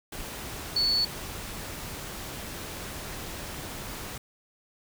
sine tone in noise, 4440 Hz, C#8, 2 cents sharp, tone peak -22 dBFS, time 0.76-1.05 s, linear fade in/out 5 ms, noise pink, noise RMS -38 dBFS, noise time 0.12-4.18 s, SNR +13 dB, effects none

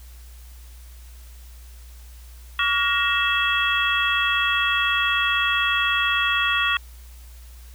sine tone cluster, 1136 / 1420 / 1880 / 2645 / 3311 Hz, C#6 / F6 / A#6 / E7 / G#7, +42 / +28 / +14 / +5 / -6 cents, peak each -25 dBFS, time 2.59-6.77 s, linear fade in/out 2 ms, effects added 60 Hz sine -40 dBFS peak until 7.74 s + white hiss -52 dBFS RMS until 7.74 s

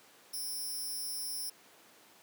5% pulse tone with amplitude modulation, 5330 Hz, E8, 18 cents sharp, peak -27 dBFS, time 0.33-1.5 s, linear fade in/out 10 ms, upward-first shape sine, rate 293 Hz, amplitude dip 80%, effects pink hiss -59 dBFS RMS until 2.22 s + high-pass 300 Hz 12 dB/octave

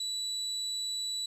35% pulse tone, 3944 Hz, B7, 3 cents flat, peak -30 dBFS, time 0-1.26 s, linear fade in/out 5 ms, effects resampled to 32000 Hz + 11-bit

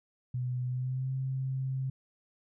sine tone with pitch glide, 125.2 to 132.26 Hz, B2 to C3, +24 to +19 cents, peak -30 dBFS, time 0.34-1.9 s, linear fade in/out 5 ms, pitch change +95 cents, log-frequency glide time 0.67-1.12 s, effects none

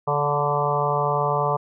harmonic tone with a mistuned harmonic, 145.3 Hz, D3, 18 cents flat, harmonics 1 / 3 / 4 / 5 / 6 / 7 / 8, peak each -27 / -27 / -27 / -27 / -27 / -27 / -27 dBFS, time 0.07-1.57 s, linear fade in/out 10 ms, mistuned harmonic 6, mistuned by +24 cents, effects none

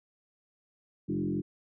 sine tone with frequency modulation, 246.9 Hz, B3, in tune, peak -28 dBFS, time 1.08-1.42 s, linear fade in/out 20 ms, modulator 44.8 Hz, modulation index 2.4, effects none

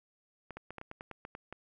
clicks, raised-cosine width 0.5 ms, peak -28 dBFS, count 11, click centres 0.507 / 0.57 / 0.706 / 0.783 / 0.814 / 0.914 / 1.009 / 1.113 / 1.251 / 1.351 / 1.526 s, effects none

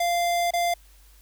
square tone with dropouts, 694 Hz, F5, 11 cents flat, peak -22 dBFS, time 0-0.74 s, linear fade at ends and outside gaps 5 ms, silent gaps 0.508-0.535 s, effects added 50 Hz sine -51 dBFS peak until 1.21 s + white hiss -58 dBFS RMS until 1.21 s

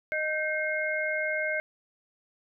sine tone cluster, 618 / 1559 / 2146 Hz, D#5 / G6 / C7, -12 / -10 / +43 cents, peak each -31 dBFS, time 0.12-1.6 s, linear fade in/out 0 ms, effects none

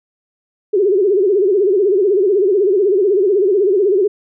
sine tone with vibrato, 392.1 Hz, G4, in tune, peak -10 dBFS, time 0.73-4.08 s, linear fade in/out 10 ms, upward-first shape sine, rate 16 Hz, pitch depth 150 cents each way, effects none

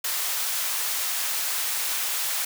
white high-pass noise, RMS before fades -27 dBFS, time 0.04-2.45 s, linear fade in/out 5 ms, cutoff 780 Hz, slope 12 dB/octave, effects none

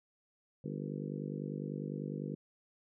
harmonic tone with a mistuned harmonic, 50 Hz, G1, 35 cents sharp, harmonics 3 / 4 / 5 / 6 / 7 / 8 / 9 / 10, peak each -41 / -43 / -45 / -47 / -48 / -49 / -50 / -51 dBFS, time 0.64-2.35 s, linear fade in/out 5 ms, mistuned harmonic 10, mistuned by -22 cents, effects none

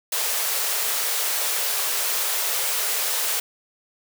white high-pass noise, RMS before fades -24 dBFS, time 0.12-3.4 s, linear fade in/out 5 ms, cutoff 400 Hz, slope 96 dB/octave, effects none

